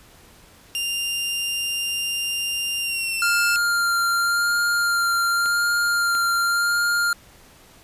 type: tone with pitch glide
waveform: sawtooth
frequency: 2794 to 2652 Hz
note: F7 to E7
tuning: 0 to +10 cents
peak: -20 dBFS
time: 0.75-3.56 s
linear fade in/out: 0 ms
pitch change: -90 cents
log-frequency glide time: 2.8-3.34 s
type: tone with vibrato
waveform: square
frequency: 1396.9 Hz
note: F6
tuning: in tune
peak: -19 dBFS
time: 3.22-7.13 s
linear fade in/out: 2 ms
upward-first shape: sine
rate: 0.89 Hz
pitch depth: 14 cents each way
type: clicks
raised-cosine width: 0.3 ms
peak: -20 dBFS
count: 2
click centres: 5.459 / 6.151 s
effects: pink hiss -50 dBFS RMS until 7.83 s + resampled to 32000 Hz